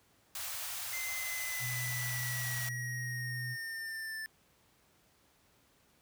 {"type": "band-stop noise", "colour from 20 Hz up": "white", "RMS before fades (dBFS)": -40, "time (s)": [0.35, 2.69], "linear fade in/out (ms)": 2, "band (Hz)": [110, 580], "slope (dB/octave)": 48}
{"type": "linear sweep", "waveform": "square", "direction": "down", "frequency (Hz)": [2078, 1760], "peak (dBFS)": -39, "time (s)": [0.93, 4.26], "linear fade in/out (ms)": 0}
{"type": "tone with pitch glide", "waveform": "sine", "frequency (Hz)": [123.2, 124.7], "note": ["B2", "B2"], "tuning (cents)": [-4, 17], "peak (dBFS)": -38, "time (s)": [1.59, 3.57], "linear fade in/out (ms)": 50, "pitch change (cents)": 21, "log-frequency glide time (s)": [2.56, 3.03]}
{"effects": ["pink hiss -68 dBFS RMS until 6.01 s", "high-pass 60 Hz 12 dB/octave"]}